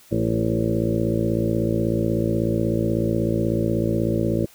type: harmonic tone with a mistuned harmonic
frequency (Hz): 56.3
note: A1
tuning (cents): +40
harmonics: 1 / 2 / 3 / 4 / 5 / 6 / 7 / 8 / 9 / 10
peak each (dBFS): -33 / -25 / -27 / -26 / -36 / -25 / -31 / -32 / -31 / -30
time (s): 0.11-4.46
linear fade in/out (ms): 10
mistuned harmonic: 6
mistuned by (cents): -29
effects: white hiss -51 dBFS RMS until 4.54 s